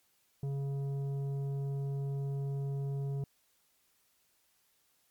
triangle tone with tanh clipping, 138.8 Hz, C#3, 3 cents sharp, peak -34 dBFS, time 0.43-3.24 s, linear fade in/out 2 ms, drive 13 dB, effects white hiss -72 dBFS RMS until 5.1 s + MP3 96 kbps

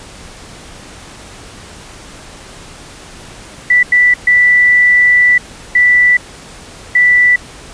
sine tone bursts at uneven times, 1970 Hz, B6, 5 cents flat, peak -5 dBFS, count 5, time 3.7-3.83 / 3.92-4.14 / 4.27-5.38 / 5.75-6.17 / 6.95-7.36 s, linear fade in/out 5 ms, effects pink hiss -34 dBFS RMS until 7.73 s + resampled to 22050 Hz

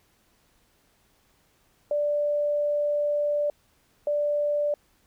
sine tone bursts at uneven times, 587.3 Hz, D5, in tune, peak -22 dBFS, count 2, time 1.91-3.5 / 4.07-4.74 s, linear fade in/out 2 ms, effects pink hiss -65 dBFS RMS until 5.06 s

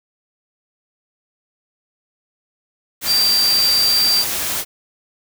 sine tone in noise, 4699 Hz, D8, in tune, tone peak -13 dBFS, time 3.06-4.25 s, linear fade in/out 50 ms, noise white, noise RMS -22 dBFS, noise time 3.01-4.65 s, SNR +6 dB, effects none

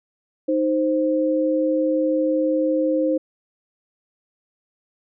sine tone pair together, 311.1 / 523.2 Hz, D#4 / C5, 0 / 0 cents, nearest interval major sixth, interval 900 cents, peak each -20 dBFS, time 0.48-3.18 s, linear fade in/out 10 ms, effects none

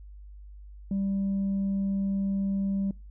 sine tone with tanh clipping, 196 Hz, G3, in tune, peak -26 dBFS, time 0.91-2.91 s, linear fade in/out 2 ms, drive 1 dB, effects noise-tail reverb RT60 0.3 s tail -25 dB re dry + added 50 Hz sine -43 dBFS peak until 3.1 s

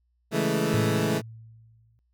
20% pulse chord, A major seventh, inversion first, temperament equal, 138.59 / 164.81 / 207.7 / 220 Hz, C#3 / E3 / G#3 / A3, 0 / 0 / 0 / 0 cents, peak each -26 / -23 / -25 / -23 dBFS, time 0.31-1.22 s, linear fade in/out 50 ms
sine tone with exponential decay, 112.6 Hz, A2, 40 cents sharp, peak -22 dBFS, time 0.74-1.99 s, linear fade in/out 0 ms, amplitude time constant 270 ms
effects added 60 Hz sine -67 dBFS peak until 2.13 s

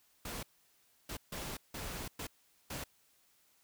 pink noise bursts at uneven times, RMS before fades -42 dBFS, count 6, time 0.25-0.43 / 1.09-1.17 / 1.32-1.57 / 1.74-2.08 / 2.19-2.27 / 2.7-2.84 s, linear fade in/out 5 ms, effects white hiss -70 dBFS RMS until 3.63 s

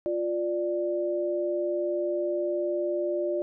sine tone pair together, 350.8 / 590 Hz, F4 / D5, +8 / +8 cents, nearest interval major sixth, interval 900 cents, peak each -28 dBFS, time 0.06-3.42 s, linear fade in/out 0 ms, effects none

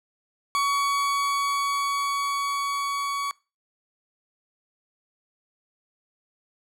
40% pulse tone with level ramp, 1126 Hz, C#6, 27 cents sharp, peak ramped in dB -20 to -25 dBFS, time 0.55-3.31 s, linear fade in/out 0 ms, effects noise-tail reverb RT60 0.3 s tail -23 dB re dry + low-pass 11000 Hz 12 dB/octave

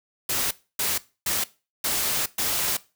white noise bursts at uneven times, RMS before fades -25 dBFS, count 5, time 0.29-0.51 / 0.79-0.98 / 1.26-1.44 / 1.84-2.26 / 2.38-2.77 s, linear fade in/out 5 ms, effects noise-tail reverb RT60 0.3 s tail -19 dB re dry

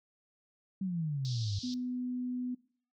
sine exponential sweep, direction down, 196 to 96.3 Hz, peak -31 dBFS, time 0.81-1.59 s, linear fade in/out 5 ms
white band-pass noise, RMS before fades -45 dBFS, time 1.25-1.74 s, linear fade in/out 0 ms, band 3600 to 5500 Hz, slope 48 dB/octave
sine tone, 249.3 Hz, B3, 16 cents sharp, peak -33 dBFS, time 1.63-2.55 s, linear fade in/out 10 ms
effects noise-tail reverb RT60 0.5 s tail -21 dB re dry

